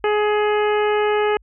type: harmonic tone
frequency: 420 Hz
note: G#4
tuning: 19 cents sharp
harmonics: 1 / 2 / 3 / 4 / 5 / 6 / 7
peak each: -17 / -23 / -27 / -29 / -31 / -33 / -34 dBFS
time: 0.04-1.37 s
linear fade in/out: 2 ms
effects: added 50 Hz sine -49 dBFS peak until 1.42 s